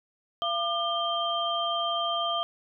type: tone cluster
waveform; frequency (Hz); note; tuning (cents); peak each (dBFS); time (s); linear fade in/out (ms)
sine; 683 / 1201 / 3156; F5 / D6 / G7; -39 / +38 / +11; -30; 0.42-2.43; 0
effects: none